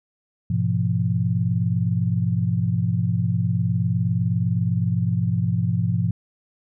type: chord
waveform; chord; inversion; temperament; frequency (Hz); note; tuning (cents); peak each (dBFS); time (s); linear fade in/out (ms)
sine; F diminished; first; equal with one note detuned; 103.83 / 123.47 / 171.61; Ab2 / Cb3 / F3; 0 / 0 / -30; -23; 0.5-6.11; 5
effects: none